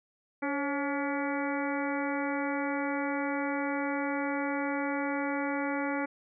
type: harmonic tone with a mistuned harmonic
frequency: 284.1 Hz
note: C#4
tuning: 43 cents sharp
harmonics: 1 / 2 / 3 / 4 / 5 / 6 / 7 / 8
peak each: -32 / -36 / -37 / -42 / -39 / -44 / -40 / -42 dBFS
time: 0.42-6.06 s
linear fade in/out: 10 ms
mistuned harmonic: 2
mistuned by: -57 cents
effects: none